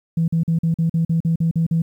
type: tone bursts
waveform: sine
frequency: 164.7 Hz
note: E3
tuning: 1 cent flat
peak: -14 dBFS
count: 11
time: 0.17-1.82 s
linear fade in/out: 5 ms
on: 110 ms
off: 44 ms
effects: tanh soft clip ceiling -11 dBFS + 9-bit